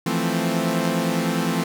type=chord; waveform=sawtooth; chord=F major seventh; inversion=third; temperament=equal; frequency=164.81 / 174.61 / 220 / 261.6 Hz; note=E3 / F3 / A3 / C4; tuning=0 / 0 / 0 / 0 cents; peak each=-22 dBFS; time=0.06-1.64 s; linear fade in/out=5 ms; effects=none